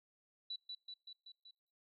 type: tone with echo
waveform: sine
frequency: 3951 Hz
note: B7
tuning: in tune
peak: -40 dBFS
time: 0.5-0.56 s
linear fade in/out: 5 ms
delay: 190 ms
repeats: 5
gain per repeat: -3 dB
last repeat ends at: 1.51 s
effects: noise-tail reverb RT60 0.6 s tail -25 dB re dry